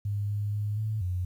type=tone with pitch steps; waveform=sine; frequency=102.2 / 103.3 / 104.3 / 108.6 / 90.5 Hz; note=G#2 / G#2 / G#2 / A2 / F#2; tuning=-27 / -9 / +8 / -22 / -38 cents; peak=-27 dBFS; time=0.05-1.25 s; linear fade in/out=5 ms; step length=240 ms; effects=10-bit